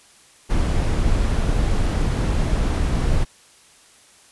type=noise; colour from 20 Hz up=brown; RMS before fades=-19 dBFS; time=0.49-3.25 s; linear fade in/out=20 ms; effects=white hiss -51 dBFS RMS until 4.31 s + resampled to 24000 Hz